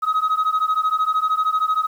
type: beating tone pair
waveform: sine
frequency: 1261 / 1274 Hz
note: D#6 / D#6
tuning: +23 / +41 cents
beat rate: 13 Hz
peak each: -18 dBFS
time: 0.02-1.87 s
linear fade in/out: 20 ms
effects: tanh soft clip ceiling -14 dBFS + 8-bit